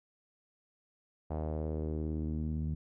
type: tone with low-pass filter sweep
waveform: sawtooth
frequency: 77.78 Hz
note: D#2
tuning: in tune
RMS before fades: -35 dBFS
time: 1.3-2.75 s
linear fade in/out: 10 ms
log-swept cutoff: 740 to 180 Hz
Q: 2.3
effects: none